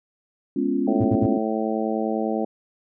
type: chord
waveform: sine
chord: C# dominant seventh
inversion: second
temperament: equal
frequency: 207.7 / 246.9 / 277.2 / 349.2 Hz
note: G#3 / B3 / C#4 / E#4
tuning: 0 / 0 / 0 / 0 cents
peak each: -28 / -26 / -23 / -27 dBFS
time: 0.56-1.38 s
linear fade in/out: 5 ms
type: harmonic tone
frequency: 110 Hz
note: A2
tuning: in tune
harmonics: 2 / 3 / 4 / 5 / 6 / 7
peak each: -26 / -28 / -29 / -30 / -31 / -31 dBFS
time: 0.87-2.45 s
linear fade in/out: 5 ms
type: tone bursts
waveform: triangle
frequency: 111.7 Hz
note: A2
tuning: 27 cents sharp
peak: -18 dBFS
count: 3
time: 1-1.266 s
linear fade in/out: 10 ms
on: 48 ms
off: 61 ms
effects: none